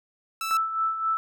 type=tone; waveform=sawtooth; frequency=1318.5 Hz; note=E6; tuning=in tune; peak=-24 dBFS; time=0.41-0.57 s; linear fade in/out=2 ms
type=tone with tremolo; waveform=sine; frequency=1318.5 Hz; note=E6; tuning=in tune; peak=-21 dBFS; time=0.51-1.17 s; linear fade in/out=0 ms; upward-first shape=sine; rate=3.8 Hz; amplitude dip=60%
effects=none